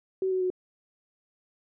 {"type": "tone with pitch steps", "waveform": "sine", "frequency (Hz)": [378.7, 372.8, 367.1], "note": ["F#4", "F#4", "F#4"], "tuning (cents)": [40, 13, -14], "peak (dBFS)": -24, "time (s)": [0.22, 0.502], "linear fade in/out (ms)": 2, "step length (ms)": 94, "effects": []}